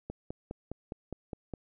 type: click train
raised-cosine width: 2 ms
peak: -24 dBFS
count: 8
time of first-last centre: 0.1-1.537 s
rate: 4.87 Hz
effects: none

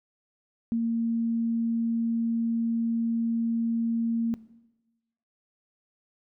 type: tone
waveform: sine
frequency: 230 Hz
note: A#3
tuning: 23 cents flat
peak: -23 dBFS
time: 0.72-4.34 s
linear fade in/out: 0 ms
effects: noise-tail reverb RT60 1.0 s tail -18 dB re dry

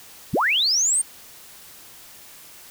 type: linear sweep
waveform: sine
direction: up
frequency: 51.1 to 8950 Hz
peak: -17 dBFS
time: 0.33-1.02 s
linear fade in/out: 10 ms
effects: white hiss -45 dBFS RMS until 2.7 s

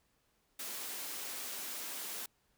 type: high-pass noise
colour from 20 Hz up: white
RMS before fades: -42 dBFS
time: 0.59-2.26 s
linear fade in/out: 5 ms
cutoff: 200 Hz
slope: 24 dB/octave
effects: pink hiss -75 dBFS RMS until 2.57 s

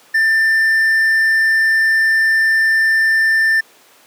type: tone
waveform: triangle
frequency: 1785 Hz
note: A6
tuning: 24 cents sharp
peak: -9 dBFS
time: 0.14-3.61 s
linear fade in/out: 10 ms
effects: pink hiss -47 dBFS RMS until 4.06 s + high-pass 400 Hz 12 dB/octave

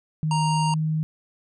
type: tone with pitch glide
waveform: sine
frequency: 155.56 to 156.55 Hz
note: D#3 to D#3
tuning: 0 to +11 cents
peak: -21 dBFS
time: 0.23-1.03 s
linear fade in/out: 0 ms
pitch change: +11 cents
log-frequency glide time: 0.39-0.71 s
type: harmonic tone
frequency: 932.3 Hz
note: A#5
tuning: in tune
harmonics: 1 / 3 / 5 / 7 / 9 / 10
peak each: -23 / -33 / -36 / -40 / -40 / -44 dBFS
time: 0.31-0.74 s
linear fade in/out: 2 ms
effects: none

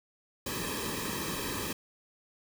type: noise with comb filter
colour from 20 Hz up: pink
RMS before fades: -35 dBFS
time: 0.46-1.73 s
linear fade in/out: 5 ms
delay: 1.4 ms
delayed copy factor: -0.9
effects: none

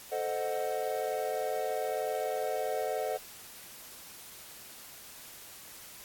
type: chord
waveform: triangle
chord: A diminished seventh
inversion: none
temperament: equal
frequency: 440 / 523.3 / 622.3 / 740 Hz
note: A4 / C5 / Eb5 / Gb5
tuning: 0 / 0 / 0 / 0 cents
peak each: -34 dBFS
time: 0.11-3.18 s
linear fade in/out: 20 ms
effects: white hiss -49 dBFS RMS until 6.04 s + AAC 64 kbps

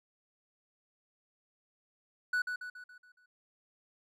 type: tone with echo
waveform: triangle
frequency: 1480 Hz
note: F#6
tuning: in tune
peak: -26 dBFS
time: 2.33-2.42 s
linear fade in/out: 5 ms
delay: 140 ms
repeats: 6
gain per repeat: -6 dB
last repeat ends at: 3.26 s
effects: none

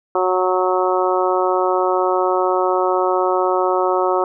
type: harmonic tone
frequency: 184.2 Hz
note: F#3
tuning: 7 cents flat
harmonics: 2 / 3 / 4 / 5 / 6 / 7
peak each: -19 / -21 / -22 / -23 / -24 / -24 dBFS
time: 0.15-4.24 s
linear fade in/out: 2 ms
effects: none

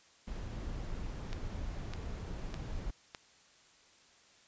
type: noise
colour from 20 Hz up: brown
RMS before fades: -40 dBFS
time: 0.27-2.91 s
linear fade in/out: 10 ms
type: click train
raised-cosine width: 0.2 ms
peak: -25 dBFS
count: 4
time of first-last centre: 1.33-3.148 s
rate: 1.65 Hz
effects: white hiss -63 dBFS RMS until 4.47 s + resampled to 16000 Hz

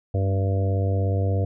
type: harmonic tone with a mistuned harmonic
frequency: 97 Hz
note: G2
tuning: 18 cents flat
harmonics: 1 / 2 / 3 / 4 / 5 / 6 / 7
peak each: -20 / -35 / -34 / -36 / -31 / -35 / -35 dBFS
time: 0.14-1.45 s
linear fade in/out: 5 ms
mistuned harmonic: 2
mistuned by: +25 cents
effects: none

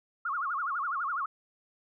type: tone with vibrato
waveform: sine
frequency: 1248 Hz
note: D#6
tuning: 5 cents sharp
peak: -29 dBFS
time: 0.25-1.26 s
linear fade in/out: 5 ms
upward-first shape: sine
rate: 12 Hz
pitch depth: 250 cents each way
effects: none

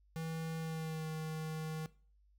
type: tone with pitch glide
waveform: square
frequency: 161.9 to 157.65 Hz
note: E3 to D#3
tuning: -31 to +23 cents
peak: -39 dBFS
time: 0.16-1.86 s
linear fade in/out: 0 ms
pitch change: -46 cents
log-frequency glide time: 0.58-1.07 s
effects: noise-tail reverb RT60 0.4 s tail -19 dB re dry + added 50 Hz sine -65 dBFS peak until 2.38 s

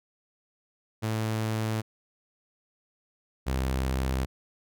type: tone pair in turn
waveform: sawtooth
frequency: 110 / 65.41 Hz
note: A2 / C2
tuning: 0 / 0 cents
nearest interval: major sixth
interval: 900 cents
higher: first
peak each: -23 / -22 dBFS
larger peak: second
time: 1.02-1.82 / 3.46-4.26 s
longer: neither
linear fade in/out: 20 ms
effects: none

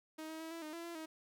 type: tone with pitch steps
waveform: sawtooth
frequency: 314.3 / 318.3 / 323.1 / 332.3 / 307.2 / 336.6 / 339.9 / 317.3 Hz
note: D#4 / D#4 / E4 / E4 / D#4 / E4 / F4 / D#4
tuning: +18 / +39 / -35 / +14 / -22 / +36 / -47 / +34 cents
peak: -40 dBFS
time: 0.18-1.06 s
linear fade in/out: 10 ms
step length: 110 ms
effects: none

